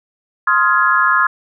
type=chord; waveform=sine; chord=F minor seventh; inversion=second; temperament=just; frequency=1047.7 / 1257.2 / 1396.9 / 1676.3 Hz; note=C6 / Eb6 / F6 / Ab6; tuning=+2 / +18 / 0 / +16 cents; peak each=-16 dBFS; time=0.47-1.27 s; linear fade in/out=5 ms; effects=none